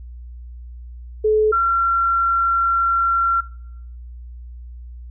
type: tone pair in turn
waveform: sine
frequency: 430.2 / 1365.8 Hz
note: A4 / F6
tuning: -39 / -39 cents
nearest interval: octave + minor sixth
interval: 2000 cents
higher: second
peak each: -13 / -14 dBFS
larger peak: first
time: 1.24-1.52 / 1.52-3.41 s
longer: second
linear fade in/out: 10 ms
effects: noise-tail reverb RT60 0.8 s tail -24 dB re dry + added 60 Hz sine -33 dBFS peak until 5.1 s